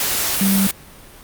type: tone in noise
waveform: sine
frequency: 194.7 Hz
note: G3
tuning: 12 cents flat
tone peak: -14 dBFS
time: 0.41-0.67 s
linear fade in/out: 2 ms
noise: white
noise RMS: -20 dBFS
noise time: 0-0.71 s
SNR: +3 dB
effects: pink hiss -42 dBFS RMS until 1.23 s + Opus 48 kbps